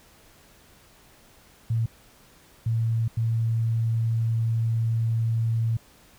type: tone bursts at uneven times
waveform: sine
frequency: 113.9 Hz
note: A#2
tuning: 40 cents flat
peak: -21 dBFS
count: 3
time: 1.7-1.86 / 2.66-3.08 / 3.17-5.77 s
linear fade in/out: 5 ms
effects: pink hiss -55 dBFS RMS until 6.18 s